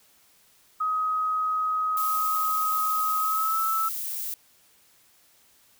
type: tone with pitch glide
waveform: sine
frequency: 1262 to 1309.5 Hz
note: D#6 to E6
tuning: +24 to -12 cents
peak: -23 dBFS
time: 0.8-3.89 s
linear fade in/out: 10 ms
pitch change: +64 cents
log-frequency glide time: 3.2-3.58 s
type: noise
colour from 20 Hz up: violet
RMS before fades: -32 dBFS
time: 1.97-4.34 s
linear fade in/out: 2 ms
effects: white hiss -60 dBFS RMS until 5.79 s